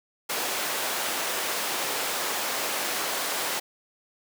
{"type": "high-pass noise", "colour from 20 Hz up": "pink", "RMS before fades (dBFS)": -29, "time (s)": [0.29, 3.6], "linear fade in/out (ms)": 10, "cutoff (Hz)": 500, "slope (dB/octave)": 12, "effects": []}